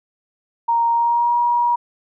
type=tone with pitch glide; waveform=sine; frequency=932.3 to 956.3 Hz; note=A#5 to A#5; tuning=0 to +44 cents; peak=-14 dBFS; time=0.68-1.76 s; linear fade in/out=10 ms; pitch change=+44 cents; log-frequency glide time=0.91-1.37 s; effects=none